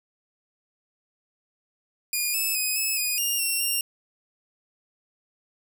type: tone with pitch steps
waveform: 5% pulse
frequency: 2437 / 2607 / 2509 / 2590 / 2473 / 2817 / 2729 / 2781 Hz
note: D#7 / E7 / D#7 / E7 / D#7 / F7 / F7 / F7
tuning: -37 / -20 / +14 / -31 / -11 / +14 / -41 / -8 cents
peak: -15 dBFS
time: 2.13-3.81 s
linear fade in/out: 2 ms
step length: 210 ms
effects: none